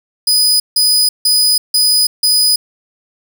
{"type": "tone bursts", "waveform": "sawtooth", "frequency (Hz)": 4978, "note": "D#8", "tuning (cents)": 0, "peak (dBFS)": -6, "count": 5, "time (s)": [0.27, 2.56], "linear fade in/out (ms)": 5, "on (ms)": 330, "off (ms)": 160, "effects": []}